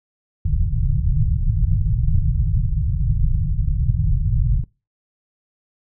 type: low-pass noise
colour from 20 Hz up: pink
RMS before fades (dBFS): -18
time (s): 0.45-4.64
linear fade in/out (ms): 2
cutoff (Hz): 160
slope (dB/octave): 96
effects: noise-tail reverb RT60 0.3 s tail -24 dB re dry